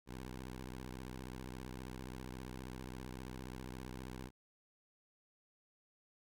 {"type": "tone with vibrato", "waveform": "10% pulse", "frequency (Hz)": 63.5, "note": "B1", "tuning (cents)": 49, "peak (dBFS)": -37, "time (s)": [0.06, 4.31], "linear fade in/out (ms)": 50, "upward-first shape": "sine", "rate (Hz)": 15, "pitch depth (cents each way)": 150, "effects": []}